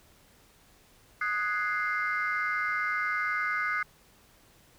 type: chord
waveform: sine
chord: Ab dominant seventh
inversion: second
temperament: equal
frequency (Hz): 1244.5 / 1480 / 1661.2 / 2093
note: Eb6 / Gb6 / Ab6 / C7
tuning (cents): 0 / 0 / 0 / 0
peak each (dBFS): -31 / -31 / -36 / -31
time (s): 1.21-3.83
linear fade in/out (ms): 5
effects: tanh soft clip ceiling -20 dBFS + pink hiss -60 dBFS RMS until 4.78 s